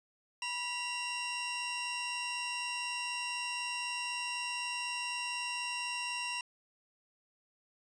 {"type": "tone pair together", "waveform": "sawtooth", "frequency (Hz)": [977.2, 2764], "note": ["B5", "F7"], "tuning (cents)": [-19, -19], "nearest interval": "octave + tritone", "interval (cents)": 1800, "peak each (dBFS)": [-36, -33], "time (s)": [0.42, 6.41], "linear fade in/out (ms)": 2, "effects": ["resampled to 22050 Hz"]}